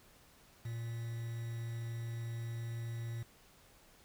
triangle tone with quantisation, 115.9 Hz, A#2, 10 cents flat, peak -36 dBFS, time 0.65-3.23 s, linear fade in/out 5 ms, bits 9, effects pink hiss -63 dBFS RMS until 4.04 s

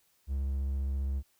triangle tone with vibrato, 68.2 Hz, C#2, 28 cents flat, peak -27 dBFS, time 0.27-1.23 s, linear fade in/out 50 ms, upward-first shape triangle, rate 15 Hz, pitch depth 24 cents each way, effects white hiss -70 dBFS RMS until 1.39 s

